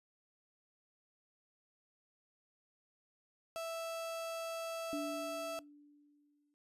35% pulse tone, 659.3 Hz, E5, in tune, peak -37 dBFS, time 3.56-5.59 s, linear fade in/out 0 ms
sine tone with exponential decay, 292.1 Hz, D4, 9 cents flat, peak -36 dBFS, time 4.93-6.54 s, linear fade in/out 0 ms, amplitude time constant 350 ms
effects noise-tail reverb RT60 0.2 s tail -24 dB re dry + resampled to 32000 Hz

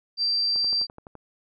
sine tone, 4699 Hz, D8, in tune, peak -21 dBFS, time 0.17-0.87 s, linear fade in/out 50 ms
click train, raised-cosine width 1 ms, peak -28 dBFS, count 8, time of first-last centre 0.56-1.153 s, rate 11.8 Hz
effects none

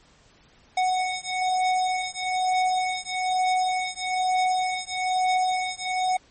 square beating tone pair, 740 / 741.1 Hz, F#5 / F#5, 0 / +3 cents, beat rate 1.1 Hz, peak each -26 dBFS, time 0.77-6.17 s, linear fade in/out 5 ms, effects pink hiss -57 dBFS RMS until 6.3 s + MP3 32 kbps

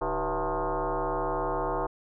sine tone with frequency modulation, 207.7 Hz, G#3, in tune, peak -26 dBFS, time 0.01-1.87 s, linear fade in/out 10 ms, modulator 173 Hz, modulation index 5.6, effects none

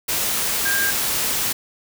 sine tone in noise, 1605 Hz, G6, 40 cents sharp, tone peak -20 dBFS, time 0.65-0.91 s, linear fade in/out 10 ms, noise white, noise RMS -22 dBFS, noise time 0.08-1.53 s, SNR -1 dB, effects none

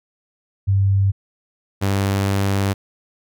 sine / sawtooth tone pair in turn, 98 / 98.49 Hz, G2 / G2, 0 / +9 cents, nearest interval unison, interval 9 cents, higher second, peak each -13 dBFS, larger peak neither, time 0.67-1.12 / 1.81-2.74 s, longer second, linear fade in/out 20 ms, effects none

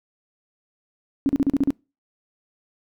sine tone bursts, 277.2 Hz, C#4, in tune, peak -15 dBFS, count 7, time 1.26-1.705 s, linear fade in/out 0 ms, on 31 ms, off 38 ms, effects noise-tail reverb RT60 0.3 s tail -26 dB re dry

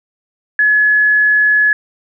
sine tone, 1700 Hz, G#6, 40 cents sharp, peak -8 dBFS, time 0.59-1.73 s, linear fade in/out 2 ms, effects none

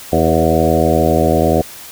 harmonic tone with a mistuned harmonic, 80.7 Hz, E2, 36 cents flat, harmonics 1 / 2 / 3 / 4 / 5 / 6 / 7 / 8 / 9, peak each -19 / -19 / -19 / -19 / -19 / -19 / -19 / -19 / -19 dBFS, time 0.12-1.62 s, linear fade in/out 10 ms, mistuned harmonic 6, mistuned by +30 cents, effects white hiss -34 dBFS RMS until 1.91 s

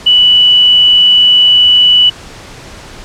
sine tone, 2960 Hz, F#7, in tune, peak -3 dBFS, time 0.06-2.1 s, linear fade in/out 10 ms, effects pink hiss -31 dBFS RMS until 3.04 s + low-pass 7000 Hz 12 dB/octave

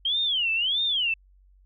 sine tone with vibrato, 3108 Hz, G7, 16 cents flat, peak -22 dBFS, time 0.05-1.14 s, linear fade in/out 5 ms, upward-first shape sine, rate 1.6 Hz, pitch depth 280 cents each way, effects added 47 Hz sine -54 dBFS peak until 1.65 s

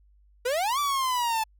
45% pulse exponential two-way sweep, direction up then down, 470 to 1174.7 to 869 Hz, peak -24 dBFS, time 0.45-1.44 s, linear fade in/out 10 ms, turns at 0.79 s, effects added 50 Hz sine -56 dBFS peak until 1.59 s

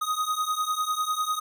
square beating tone pair, 1244.5 / 1254.5 Hz, D#6 / D#6, 0 / +14 cents, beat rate 10 Hz, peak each -29 dBFS, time 0.01-1.4 s, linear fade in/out 10 ms, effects none

